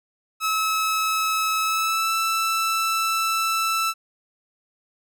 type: tone with pitch glide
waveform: sawtooth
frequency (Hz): 1294 to 1324.2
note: E6 to E6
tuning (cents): -32 to +7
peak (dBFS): -17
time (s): 0.4-3.94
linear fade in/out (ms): 50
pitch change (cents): +39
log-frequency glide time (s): 1.62-2.13
effects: none